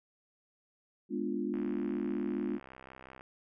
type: chord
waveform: sine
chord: G# diminished seventh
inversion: none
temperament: equal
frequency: 207.7 / 246.9 / 293.7 / 349.2 Hz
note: G#3 / B3 / D4 / F4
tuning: 0 / 0 / 0 / 0 cents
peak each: -37 dBFS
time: 1.09-2.6 s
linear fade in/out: 50 ms
type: click train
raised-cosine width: 0.5 ms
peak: -34 dBFS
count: 110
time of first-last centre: 1.54-3.209 s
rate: 65.3 Hz
effects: none